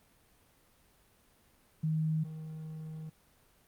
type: tone pair in turn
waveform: sine / triangle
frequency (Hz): 157.3 / 157.3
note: D#3 / D#3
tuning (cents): +19 / +19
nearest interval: unison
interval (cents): 0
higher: neither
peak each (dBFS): -28 / -38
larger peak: first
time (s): 1.83-2.24 / 2.24-3.1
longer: second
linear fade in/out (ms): 10
effects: pink hiss -66 dBFS RMS until 3.67 s + Opus 32 kbps